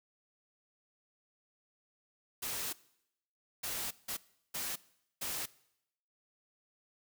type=noise bursts at uneven times; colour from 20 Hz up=white; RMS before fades=-38 dBFS; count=5; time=2.42-2.73 / 3.63-3.91 / 4.08-4.17 / 4.54-4.76 / 5.21-5.46 s; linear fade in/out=10 ms; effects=noise-tail reverb RT60 0.8 s tail -21 dB re dry